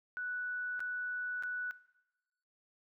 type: tone with dropouts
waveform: sine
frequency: 1480 Hz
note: F#6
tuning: in tune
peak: -36 dBFS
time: 0.17-1.71 s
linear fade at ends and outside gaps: 0 ms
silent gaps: 0.794-0.804 / 1.425-1.435 s
effects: noise-tail reverb RT60 1.0 s tail -18 dB re dry